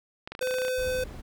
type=clicks; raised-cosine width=0.3 ms; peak=-21 dBFS; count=12; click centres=0.275 / 0.32 / 0.351 / 0.392 / 0.426 / 0.473 / 0.51 / 0.541 / 0.585 / 0.619 / 0.65 / 0.682 s
type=tone; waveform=square; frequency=509 Hz; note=C5; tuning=48 cents flat; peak=-27 dBFS; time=0.41-1.04 s; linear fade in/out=5 ms
type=noise; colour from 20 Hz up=brown; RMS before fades=-39 dBFS; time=0.77-1.22 s; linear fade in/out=20 ms
effects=none